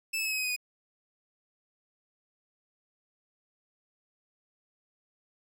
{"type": "tone with pitch steps", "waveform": "sawtooth", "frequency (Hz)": [2632, 2605, 2578, 2551, 2525, 2499, 2473], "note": ["E7", "E7", "E7", "D#7", "D#7", "D#7", "D#7"], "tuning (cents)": [-3, -21, -39, 43, 25, 7, -11], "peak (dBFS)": -26, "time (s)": [0.13, 0.564], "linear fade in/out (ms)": 10, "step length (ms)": 62, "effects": []}